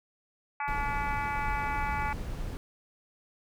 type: harmonic tone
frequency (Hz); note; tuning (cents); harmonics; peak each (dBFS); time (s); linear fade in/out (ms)
286.5; D4; -43; 3 / 4 / 5 / 6 / 7 / 8 / 9; -32 / -39 / -38 / -44 / -41 / -40 / -48; 0.6-2.13; 2
type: noise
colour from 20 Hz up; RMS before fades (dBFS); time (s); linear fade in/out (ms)
brown; -35; 0.68-2.57; 0
effects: none